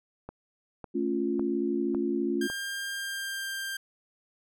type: click train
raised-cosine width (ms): 1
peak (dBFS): -25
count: 5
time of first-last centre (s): 0.29-2.5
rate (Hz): 1.81
type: chord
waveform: sine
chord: A augmented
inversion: none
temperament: equal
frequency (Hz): 220 / 277.2 / 349.2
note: A3 / C#4 / E#4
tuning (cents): 0 / 0 / 0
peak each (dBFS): -32 / -30 / -29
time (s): 0.94-2.48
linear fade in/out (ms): 20
type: tone with pitch glide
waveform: sawtooth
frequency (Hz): 1600 to 1587.1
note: G6 to G6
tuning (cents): +35 to +21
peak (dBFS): -29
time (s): 2.41-3.77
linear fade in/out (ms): 5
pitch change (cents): -14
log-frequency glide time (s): 2.93-3.49
effects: none